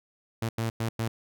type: tone bursts at uneven times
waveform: sawtooth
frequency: 113.7 Hz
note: A#2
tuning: 43 cents flat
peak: -23 dBFS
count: 4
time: 0.42-0.49 / 0.58-0.7 / 0.8-0.89 / 0.99-1.08 s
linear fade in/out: 5 ms
effects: none